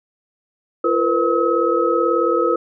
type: tone cluster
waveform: sine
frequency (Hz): 340.7 / 466.6 / 505 / 1282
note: F4 / A#4 / B4 / E6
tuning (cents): -43 / +2 / +39 / -49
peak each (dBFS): -20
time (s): 0.84-2.56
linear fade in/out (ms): 5
effects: none